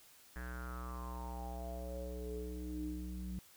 square tone with low-pass filter sweep, 61.5 Hz, B1, 7 cents flat, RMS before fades -43 dBFS, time 0.36-3.39 s, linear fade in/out 0 ms, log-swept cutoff 1700 to 210 Hz, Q 8, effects white hiss -62 dBFS RMS until 3.56 s

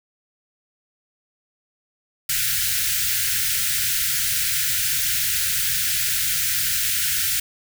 white band-stop noise, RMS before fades -22 dBFS, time 2.29-7.4 s, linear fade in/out 5 ms, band 160 to 1400 Hz, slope 96 dB/octave, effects none

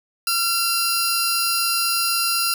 15% pulse tone pair together, 1370 / 4882 Hz, F6 / D#8, -34 / -34 cents, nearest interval octave + minor seventh, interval 2200 cents, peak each -15 dBFS, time 0.27-2.54 s, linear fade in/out 2 ms, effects none

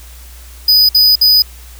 square tone bursts, 4978 Hz, D#8, in tune, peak -6 dBFS, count 3, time 0.68-1.422 s, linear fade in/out 5 ms, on 210 ms, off 56 ms, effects added 60 Hz sine -33 dBFS peak until 1.79 s + white hiss -40 dBFS RMS until 1.79 s

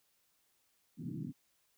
pink band-pass noise, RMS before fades -41 dBFS, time 0.97-1.33 s, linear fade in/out 50 ms, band 120 to 300 Hz, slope 48 dB/octave, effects white hiss -75 dBFS RMS until 1.77 s

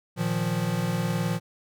square chord, Bb suspended fourth, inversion none, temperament equal, 116.54 / 155.56 / 174.61 Hz, Bb2 / Eb3 / F3, 0 / 0 / 0 cents, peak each -31 / -31 / -28 dBFS, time 0.16-1.4 s, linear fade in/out 50 ms, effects none

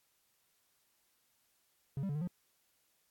triangle tone with pitch steps, 137.7 / 195.7 / 144.2 / 151.5 / 177.8 Hz, C#3 / G3 / D3 / D#3 / F3, -11 / -3 / -31 / -46 / +31 cents, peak -32 dBFS, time 1.97-2.275 s, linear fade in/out 2 ms, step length 61 ms, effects white hiss -75 dBFS RMS until 3.1 s + AAC 64 kbps

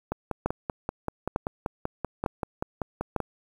two click trains, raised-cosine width 1 ms, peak -14 / -11 dBFS, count 17 / 4, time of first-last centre 0.12-3.203 / 0.46-3.163 s, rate 5.19 / 1.11 Hz, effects 8-bit

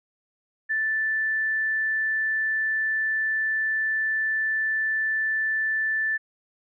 sine tone, 1760 Hz, A6, in tune, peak -22 dBFS, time 0.69-6.18 s, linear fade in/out 20 ms, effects none

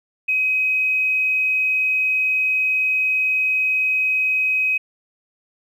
triangle tone with tanh clipping, 2529 Hz, D#7, 28 cents sharp, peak -16 dBFS, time 0.28-4.78 s, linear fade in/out 10 ms, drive 2 dB, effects none

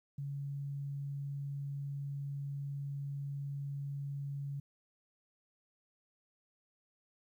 sine tone, 140.7 Hz, C#3, 26 cents sharp, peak -37 dBFS, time 0.18-4.6 s, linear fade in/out 5 ms, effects 12-bit

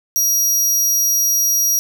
sawtooth tone, 5740 Hz, F8, 47 cents sharp, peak -11 dBFS, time 0.16-1.79 s, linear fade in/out 0 ms, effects none

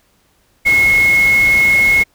sine tone in noise, 2170 Hz, C#7, 37 cents flat, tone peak -8 dBFS, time 0.65-2.04 s, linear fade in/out 20 ms, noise pink, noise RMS -25 dBFS, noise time 0.65-2.04 s, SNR +14 dB, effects pink hiss -57 dBFS RMS until 2.14 s

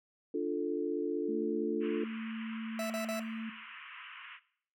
sine chord, D minor, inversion none, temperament equal, 293.7 / 349.2 / 440 Hz, D4 / F4 / A4, 0 / 0 / 0 cents, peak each -35 dBFS, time 0.34-2.04 s, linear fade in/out 5 ms
sine tone, 223.5 Hz, A3, 27 cents sharp, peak -37 dBFS, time 1.28-3.5 s, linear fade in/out 10 ms
white band-pass noise, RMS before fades -49 dBFS, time 1.8-4.4 s, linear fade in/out 50 ms, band 1000 to 3000 Hz, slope 96 dB/octave
40% pulse tone bursts, 659.3 Hz, E5, in tune, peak -33 dBFS, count 3, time 2.79-3.196 s, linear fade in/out 2 ms, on 110 ms, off 38 ms
effects noise-tail reverb RT60 0.6 s tail -18 dB re dry

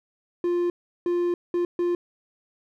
triangle tone bursts at uneven times, 350 Hz, F4, 4 cents sharp, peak -19 dBFS, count 4, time 0.44-0.7 / 1.06-1.34 / 1.54-1.65 / 1.79-1.95 s, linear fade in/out 2 ms, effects none

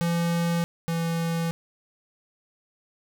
square tone pair in turn, 169.9 / 166.6 Hz, F3 / E3, -47 / +19 cents, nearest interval unison, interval 34 cents, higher first, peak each -23 / -25 dBFS, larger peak first, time 0.01-0.64 / 0.88-1.51 s, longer neither, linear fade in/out 0 ms, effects none

